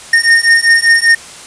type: beating tone pair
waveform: square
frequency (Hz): 1836 / 1841.1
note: A#6 / A#6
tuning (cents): -27 / -22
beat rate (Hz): 5.1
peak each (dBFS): -10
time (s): 0.13-1.15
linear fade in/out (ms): 5
effects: white hiss -32 dBFS RMS until 1.46 s + resampled to 22050 Hz